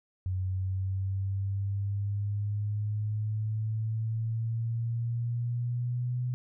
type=exponential sweep; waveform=sine; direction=up; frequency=92.5 to 124.8 Hz; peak=-28 dBFS; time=0.26-6.34 s; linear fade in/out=0 ms; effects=none